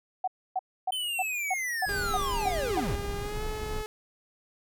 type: tone bursts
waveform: sine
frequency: 749 Hz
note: F#5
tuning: 21 cents sharp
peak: -25 dBFS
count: 9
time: 0.24-2.804 s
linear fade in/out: 5 ms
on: 36 ms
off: 280 ms
type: linear sweep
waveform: square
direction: down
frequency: 3099 to 50.4 Hz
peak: -30 dBFS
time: 0.92-2.96 s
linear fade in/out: 5 ms
type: noise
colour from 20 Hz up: brown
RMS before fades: -35 dBFS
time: 1.85-3.84 s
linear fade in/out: 50 ms
type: tone with pitch glide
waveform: sawtooth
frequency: 404.9 to 429 Hz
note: G#4 to A4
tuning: -44 to -44 cents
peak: -31 dBFS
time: 1.89-3.86 s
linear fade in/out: 0 ms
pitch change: +100 cents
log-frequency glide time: 3.19-3.43 s
effects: none